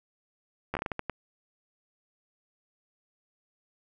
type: slowing click train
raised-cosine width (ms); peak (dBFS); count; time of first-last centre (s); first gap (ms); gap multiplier
0.5; -16; 9; 0.74-1.097; 12; 1.36
effects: none